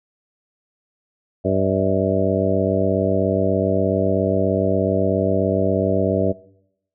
harmonic tone with a mistuned harmonic, 96.8 Hz, G2, 21 cents flat, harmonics 1 / 2 / 3 / 4 / 5 / 6 / 7, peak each -24 / -24 / -24 / -24 / -24 / -24 / -24 dBFS, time 1.44-6.33 s, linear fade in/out 20 ms, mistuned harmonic 7, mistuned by -77 cents, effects noise-tail reverb RT60 0.8 s tail -21 dB re dry

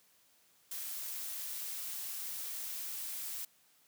blue noise, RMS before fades -41 dBFS, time 0.71-3.45 s, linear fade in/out 5 ms, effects white hiss -68 dBFS RMS until 3.87 s + high-pass 80 Hz 12 dB/octave

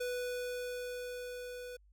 square tone with level ramp, 493.9 Hz, B4, in tune, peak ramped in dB -35 to -44 dBFS, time 0-1.77 s, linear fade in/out 10 ms, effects added 50 Hz sine -61 dBFS peak until 1.92 s

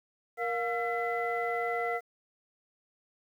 sine tone cluster, 469.9 / 707 / 1353 / 2015 Hz, A#4 / F5 / E6 / B6, +14 / +21 / +45 / +34 cents, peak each -33 / -32 / -37 / -35 dBFS, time 0.37-2.01 s, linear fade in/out 50 ms, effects tanh soft clip ceiling -20 dBFS + 10-bit

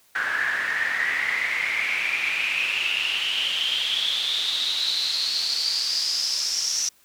pink noise with band-pass filter sweep, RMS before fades -25 dBFS, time 0.15-6.89 s, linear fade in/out 5 ms, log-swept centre 1600 to 5800 Hz, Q 9.6, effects white hiss -59 dBFS RMS until 7.04 s

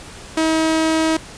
sawtooth tone, 319.5 Hz, D#4, 46 cents sharp, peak -11 dBFS, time 0.37-1.17 s, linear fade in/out 5 ms, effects pink hiss -37 dBFS RMS until 1.37 s + resampled to 22050 Hz

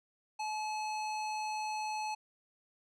square tone with low-pass filter, 858 Hz, A5, 44 cents flat, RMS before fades -37 dBFS, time 0.39-2.15 s, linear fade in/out 10 ms, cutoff 6500 Hz, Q 1.1, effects none

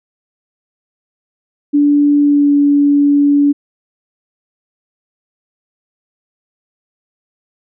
sine tone with pitch glide, 290 to 286.8 Hz, D4 to D4, -22 to -41 cents, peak -7 dBFS, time 1.73-3.53 s, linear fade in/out 20 ms, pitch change -19 cents, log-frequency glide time 2.2-2.53 s, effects none

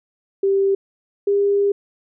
sine tone pair in turn, 392 / 402.3 Hz, G4 / G4, 0 / +45 cents, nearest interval unison, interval 45 cents, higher second, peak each -14 dBFS, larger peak neither, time 0.43-0.75 / 1.27-1.72 s, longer second, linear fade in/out 5 ms, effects none

